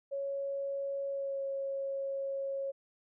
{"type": "tone with pitch glide", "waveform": "sine", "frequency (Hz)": [554.4, 547.4], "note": ["C#5", "C#5"], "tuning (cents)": [0, -22], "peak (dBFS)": -33, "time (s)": [0.11, 2.72], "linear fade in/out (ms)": 20, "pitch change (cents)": -22, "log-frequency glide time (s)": [1.09, 1.42], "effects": []}